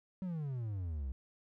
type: exponential sweep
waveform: triangle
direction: down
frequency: 192.5 to 62.5 Hz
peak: -34 dBFS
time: 0.22-1.12 s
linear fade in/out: 0 ms
effects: none